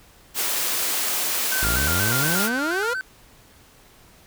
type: high-pass noise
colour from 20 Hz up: white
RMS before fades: -24 dBFS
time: 0.34-2.5 s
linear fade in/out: 50 ms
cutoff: 290 Hz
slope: 12 dB/octave
type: tone with vibrato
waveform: triangle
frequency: 1466 Hz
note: F#6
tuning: 16 cents flat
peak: -23 dBFS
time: 1.52-3.01 s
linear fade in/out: 0 ms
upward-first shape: square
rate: 4.2 Hz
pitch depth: 74 cents each way
type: exponential sweep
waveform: sawtooth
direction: up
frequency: 49 to 512 Hz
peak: -20 dBFS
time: 1.62-2.94 s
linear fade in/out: 10 ms
effects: pink hiss -52 dBFS RMS until 4.26 s